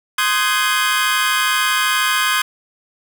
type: chord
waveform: 25% pulse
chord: Ab major seventh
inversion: first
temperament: equal with one note detuned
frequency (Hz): 1046.5 / 1244.5 / 1528.6 / 1661.2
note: C6 / Eb6 / G6 / Ab6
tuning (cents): 0 / 0 / -44 / 0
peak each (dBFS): -17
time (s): 0.18-2.42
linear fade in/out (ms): 5
effects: none